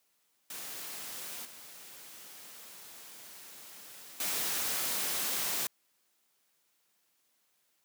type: noise with level steps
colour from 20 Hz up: white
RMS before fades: -42 / -50 / -33 dBFS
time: 0.5-5.67 s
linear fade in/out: 2 ms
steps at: 1.45 / 4.2 s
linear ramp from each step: 2 ms
effects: white hiss -74 dBFS RMS until 7.84 s + high-pass 150 Hz 12 dB/octave